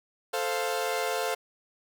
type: chord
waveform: sawtooth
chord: F major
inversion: first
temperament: equal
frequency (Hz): 440 / 523.3 / 698.5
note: A4 / C5 / F5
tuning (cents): 0 / 0 / 0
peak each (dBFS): -28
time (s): 0.33-1.35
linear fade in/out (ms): 10
effects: none